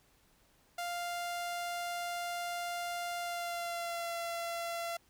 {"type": "tone with pitch glide", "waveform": "sawtooth", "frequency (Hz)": [698, 680.5], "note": ["F5", "F5"], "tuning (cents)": [-1, -45], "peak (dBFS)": -32, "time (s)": [0.78, 4.97], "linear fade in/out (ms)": 5, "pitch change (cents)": -44, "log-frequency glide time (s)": [3.18, 4.14], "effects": ["pink hiss -68 dBFS RMS until 5.09 s"]}